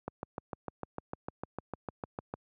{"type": "click train", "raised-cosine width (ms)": 1, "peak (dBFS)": -22, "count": 16, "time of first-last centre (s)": [0.08, 2.339], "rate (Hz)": 6.64, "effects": ["high-pass 80 Hz 12 dB/octave"]}